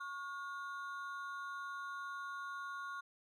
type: ring-modulated tone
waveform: triangle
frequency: 1266 Hz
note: D#6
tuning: 30 cents sharp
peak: -37 dBFS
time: 0-3.01 s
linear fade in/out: 10 ms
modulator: 161 Hz
effects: none